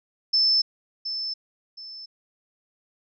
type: tone with echo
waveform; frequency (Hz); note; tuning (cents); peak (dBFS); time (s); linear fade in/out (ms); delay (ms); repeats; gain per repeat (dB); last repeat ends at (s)
sine; 5274; E8; 0; -17; 0.33-0.62; 10; 720; 2; -10; 2.06
effects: none